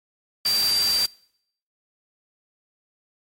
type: tone in noise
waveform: sine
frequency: 4699 Hz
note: D8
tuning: in tune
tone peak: -19 dBFS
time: 0.45-1.06 s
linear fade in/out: 5 ms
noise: white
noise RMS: -28 dBFS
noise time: 0.45-1.06 s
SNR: +6 dB
effects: noise-tail reverb RT60 0.7 s tail -25 dB re dry + MP3 64 kbps